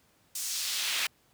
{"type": "noise with high-pass filter sweep", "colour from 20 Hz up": "brown", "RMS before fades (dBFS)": -32, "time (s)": [0.35, 1.07], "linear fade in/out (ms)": 5, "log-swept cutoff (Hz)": [7400, 2300], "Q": 1.3, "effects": ["pink hiss -66 dBFS RMS until 1.33 s", "high-pass 60 Hz 12 dB/octave"]}